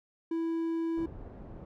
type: tone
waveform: triangle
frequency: 329.6 Hz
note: E4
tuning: in tune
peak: -27 dBFS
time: 0.31-1.06 s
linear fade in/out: 5 ms
type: low-pass noise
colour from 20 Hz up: pink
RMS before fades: -45 dBFS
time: 0.97-1.65 s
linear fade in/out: 2 ms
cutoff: 570 Hz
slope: 12 dB/octave
effects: none